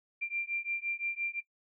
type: beating tone pair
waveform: sine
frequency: 2370 / 2375.8 Hz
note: D7 / D7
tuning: +15 / +19 cents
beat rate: 5.8 Hz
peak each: -35 / -35 dBFS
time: 0.21-1.41 s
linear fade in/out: 20 ms
effects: noise-tail reverb RT60 0.1 s tail -18 dB re dry